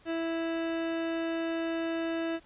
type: tone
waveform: 30% pulse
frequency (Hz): 329.6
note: E4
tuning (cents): 0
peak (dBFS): -27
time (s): 0.05-2.4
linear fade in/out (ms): 50
effects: pink hiss -60 dBFS RMS until 2.45 s + resampled to 8000 Hz